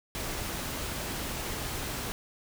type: noise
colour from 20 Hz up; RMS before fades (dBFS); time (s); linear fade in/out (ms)
pink; -35; 0.15-2.12; 0
effects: none